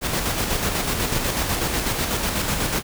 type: noise with tremolo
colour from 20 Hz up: pink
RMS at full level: -22 dBFS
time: 0.01-2.83 s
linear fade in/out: 50 ms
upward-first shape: square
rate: 8.1 Hz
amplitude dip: 35%
effects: none